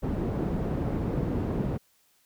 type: low-pass noise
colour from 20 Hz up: white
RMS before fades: -29 dBFS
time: 0.02-1.78 s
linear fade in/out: 20 ms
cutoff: 290 Hz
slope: 12 dB/octave
effects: white hiss -66 dBFS RMS until 2.25 s